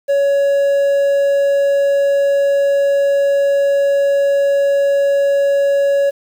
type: tone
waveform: triangle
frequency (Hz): 560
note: C#5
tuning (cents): +18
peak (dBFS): -9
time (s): 0.08-6.11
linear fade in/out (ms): 20
effects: 7-bit